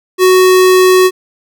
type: tone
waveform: square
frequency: 370.5 Hz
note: F#4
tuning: 2 cents sharp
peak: -5 dBFS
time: 0.18-1.11 s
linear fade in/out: 50 ms
effects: none